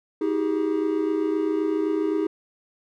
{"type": "tone cluster", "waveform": "triangle", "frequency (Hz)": [317.5, 381.4, 409.1], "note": ["D#4", "G4", "G#4"], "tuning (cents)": [35, -47, -26], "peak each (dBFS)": [-22, -27, -24], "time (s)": [0.21, 2.27], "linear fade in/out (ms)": 5, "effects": []}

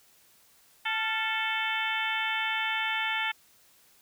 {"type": "harmonic tone with a mistuned harmonic", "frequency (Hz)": 440, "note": "A4", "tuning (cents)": 0, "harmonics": [2, 3, 4, 5, 6, 7, 8], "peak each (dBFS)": [-34, -36, -33, -33, -36, -36, -39], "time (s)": [0.85, 3.32], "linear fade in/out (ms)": 10, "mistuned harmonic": 3, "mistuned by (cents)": 81, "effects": ["white hiss -61 dBFS RMS until 4.01 s"]}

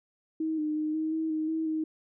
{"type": "tone with pitch steps", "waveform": "sine", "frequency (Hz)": [317.5, 304.9, 307.6, 314.9, 319.7, 312.4, 320.6, 314.4], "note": ["D#4", "D#4", "D#4", "D#4", "D#4", "D#4", "E4", "D#4"], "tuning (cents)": [35, -35, -20, 21, 47, 7, -48, 18], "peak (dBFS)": -27, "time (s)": [0.4, 1.84], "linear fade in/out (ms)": 5, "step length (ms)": 180, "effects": []}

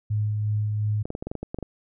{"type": "tone with tremolo", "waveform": "sine", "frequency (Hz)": 105.8, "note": "G#2", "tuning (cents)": 33, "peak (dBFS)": -21, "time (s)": [0.1, 1.03], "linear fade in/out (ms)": 10, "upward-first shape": "sine", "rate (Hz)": 2.8, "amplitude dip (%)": 25}
{"type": "clicks", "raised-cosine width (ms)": 2, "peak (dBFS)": -18, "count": 11, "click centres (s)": [1.055, 1.104, 1.151, 1.225, 1.27, 1.315, 1.353, 1.43, 1.545, 1.587, 1.627]}
{"effects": []}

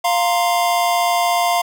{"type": "chord", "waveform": "square", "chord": "F suspended fourth", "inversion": "none", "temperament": "just", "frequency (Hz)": [698.5, 931.3, 1047.7], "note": ["F5", "Bb5", "C6"], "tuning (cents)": [0, -2, 2], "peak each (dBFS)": [-17, -23, -23], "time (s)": [0.04, 1.62], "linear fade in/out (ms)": 10, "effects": []}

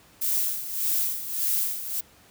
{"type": "noise with tremolo", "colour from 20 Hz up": "violet", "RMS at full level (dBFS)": -24, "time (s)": [0.21, 2.01], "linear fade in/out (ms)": 10, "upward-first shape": "sine", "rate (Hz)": 1.7, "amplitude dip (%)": 70, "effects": ["pink hiss -55 dBFS RMS until 2.3 s", "high-pass 60 Hz 12 dB/octave"]}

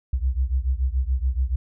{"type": "beating tone pair", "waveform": "sine", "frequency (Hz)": [61.74, 68.74], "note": ["B1", "C#2"], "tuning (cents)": [0, -14], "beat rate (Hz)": 7, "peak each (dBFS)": [-22, -24], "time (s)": [0.13, 1.56], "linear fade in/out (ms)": 5, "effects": []}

